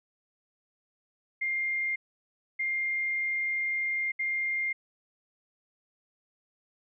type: tone bursts at uneven times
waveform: sine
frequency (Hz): 2112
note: C7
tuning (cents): +16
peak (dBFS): -27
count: 3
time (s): 1.41-1.96 / 2.59-4.12 / 4.19-4.73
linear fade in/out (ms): 10
effects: none